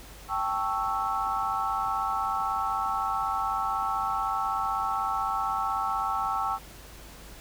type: chord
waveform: sine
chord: A dominant seventh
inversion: third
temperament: equal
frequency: 784 / 880 / 1108.7 / 1318.5 Hz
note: G5 / A5 / C#6 / E6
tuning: 0 / 0 / 0 / 0 cents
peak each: -31 / -33 / -32 / -30 dBFS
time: 0.28-6.59 s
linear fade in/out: 50 ms
effects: added 50 Hz sine -48 dBFS peak until 7.4 s + pink hiss -48 dBFS RMS until 7.4 s